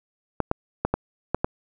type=clicks; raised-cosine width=1 ms; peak=-7 dBFS; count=6; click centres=0.403 / 0.514 / 0.85 / 0.94 / 1.346 / 1.445 s; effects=none